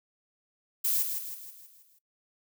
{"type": "noise with echo", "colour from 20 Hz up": "violet", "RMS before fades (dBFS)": -27, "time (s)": [0.84, 1.03], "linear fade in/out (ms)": 10, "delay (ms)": 160, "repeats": 6, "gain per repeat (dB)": -6, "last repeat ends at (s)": 1.99, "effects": ["noise-tail reverb RT60 0.1 s tail -18 dB re dry"]}